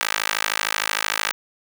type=tone with high-pass filter; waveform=15% pulse; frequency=53.2 Hz; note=G#1; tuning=42 cents sharp; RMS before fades=-24 dBFS; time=0.01-1.32 s; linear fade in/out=0 ms; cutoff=1500 Hz; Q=1.1; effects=none